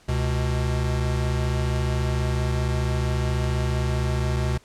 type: tone pair together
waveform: square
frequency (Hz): 69.9 / 124.63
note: C#2 / B2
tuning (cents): +15 / +16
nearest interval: minor seventh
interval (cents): 1001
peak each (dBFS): -25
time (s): 0.08-4.58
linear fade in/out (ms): 10
effects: pink hiss -55 dBFS RMS until 4.64 s + low-pass 9000 Hz 12 dB/octave